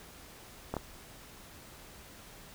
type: clicks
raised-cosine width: 1 ms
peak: -19 dBFS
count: 2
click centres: 0.74 / 0.767 s
effects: pink hiss -52 dBFS RMS until 2.54 s